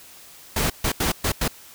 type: noise bursts at uneven times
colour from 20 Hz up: pink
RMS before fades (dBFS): -22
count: 5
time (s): 0.56-0.7 / 0.84-0.92 / 1-1.12 / 1.24-1.32 / 1.41-1.48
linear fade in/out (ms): 5
effects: white hiss -46 dBFS RMS until 1.74 s